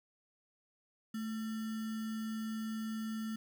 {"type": "tone with sample-and-hold", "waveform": "sine", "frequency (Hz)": 220, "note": "A3", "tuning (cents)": 0, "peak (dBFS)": -36, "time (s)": [1.14, 3.36], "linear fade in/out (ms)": 5, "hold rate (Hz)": 1575, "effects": []}